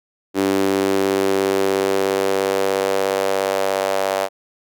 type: tone with high-pass filter sweep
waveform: sawtooth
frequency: 97 Hz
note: G2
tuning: 18 cents flat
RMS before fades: -19 dBFS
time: 0.34-4.29 s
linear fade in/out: 50 ms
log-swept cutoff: 320 to 610 Hz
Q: 3.3
effects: none